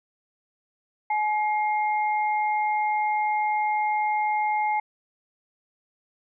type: tone pair together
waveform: sine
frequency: 848.1 / 2126 Hz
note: G#5 / C7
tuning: +36 / +27 cents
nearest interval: octave + major third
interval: 1591 cents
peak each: -22 / -30 dBFS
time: 1.1-4.8 s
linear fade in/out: 5 ms
effects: none